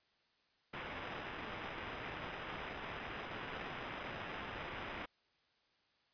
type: noise with sample-and-hold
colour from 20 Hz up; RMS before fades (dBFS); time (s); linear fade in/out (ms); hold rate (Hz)
white; -45; 0.73-5.06; 10; 4410
effects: white hiss -75 dBFS RMS until 6.13 s + resampled to 11025 Hz